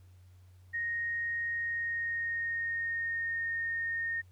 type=tone with pitch glide; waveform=sine; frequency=1864.7 to 1841.2 Hz; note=A#6 to A#6; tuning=0 to -22 cents; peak=-31 dBFS; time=0.73-4.22 s; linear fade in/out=20 ms; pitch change=-22 cents; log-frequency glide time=1.5-3.43 s; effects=added 91 Hz sine -54 dBFS peak until 4.31 s + pink hiss -71 dBFS RMS until 4.31 s